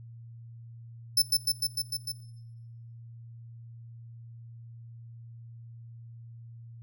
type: tone with echo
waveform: sawtooth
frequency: 5274 Hz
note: E8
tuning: in tune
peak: -17 dBFS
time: 1.17-1.22 s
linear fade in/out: 5 ms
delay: 150 ms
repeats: 6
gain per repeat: -2 dB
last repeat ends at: 2.12 s
effects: noise-tail reverb RT60 1.0 s tail -18 dB re dry + added 116 Hz sine -44 dBFS peak until 6.82 s